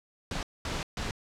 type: noise bursts at uneven times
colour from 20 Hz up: pink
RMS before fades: -33 dBFS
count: 3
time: 0.31-0.43 / 0.65-0.83 / 0.97-1.11 s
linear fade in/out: 2 ms
effects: low-pass 6000 Hz 12 dB/octave